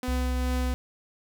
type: tone with tremolo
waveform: sawtooth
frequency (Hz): 251.9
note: B3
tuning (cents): +34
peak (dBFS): -25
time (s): 0.03-0.74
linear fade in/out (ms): 2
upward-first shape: triangle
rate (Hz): 2.4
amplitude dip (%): 35
type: tone with vibrato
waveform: sine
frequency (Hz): 65.41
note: C2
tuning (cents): 0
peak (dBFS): -25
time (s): 0.08-0.74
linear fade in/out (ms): 0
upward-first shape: sine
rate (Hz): 2.8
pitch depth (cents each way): 19
effects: none